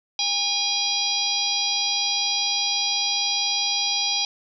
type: harmonic tone with a mistuned harmonic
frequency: 815 Hz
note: G#5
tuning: 33 cents flat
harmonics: 1 / 3 / 4 / 5 / 6 / 7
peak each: -32 / -31 / -27 / -27 / -26 / -29 dBFS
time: 0.19-4.25 s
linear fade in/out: 2 ms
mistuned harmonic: 5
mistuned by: -47 cents
effects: none